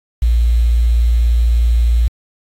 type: tone with quantisation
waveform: sine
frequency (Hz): 58.27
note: A#1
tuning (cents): 0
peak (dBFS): -9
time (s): 0.22-2.08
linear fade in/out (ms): 5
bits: 6
effects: AAC 48 kbps